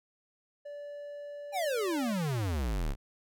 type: tone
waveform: triangle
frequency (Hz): 580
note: D5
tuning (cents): -22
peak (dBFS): -38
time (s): 0.65-2.13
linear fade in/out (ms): 10
type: exponential sweep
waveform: square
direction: down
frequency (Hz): 830.6 to 30.87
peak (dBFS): -30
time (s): 1.52-2.96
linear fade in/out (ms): 50
effects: none